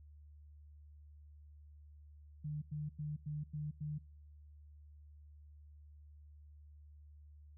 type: tone bursts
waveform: sine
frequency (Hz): 150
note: D3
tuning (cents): +37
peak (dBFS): -38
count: 6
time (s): 2.44-3.985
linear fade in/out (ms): 10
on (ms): 180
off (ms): 93
effects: noise-tail reverb RT60 0.9 s tail -25 dB re dry + added 74 Hz sine -55 dBFS peak until 7.57 s